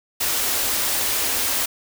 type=band-stop noise; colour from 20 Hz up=white; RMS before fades=-22 dBFS; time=0.2-1.66 s; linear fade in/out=10 ms; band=110 to 220 Hz; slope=48 dB/octave; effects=none